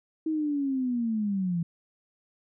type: linear sweep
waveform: sine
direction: down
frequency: 320.5 to 164.81 Hz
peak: -25 dBFS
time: 0.26-1.63 s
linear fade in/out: 5 ms
effects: none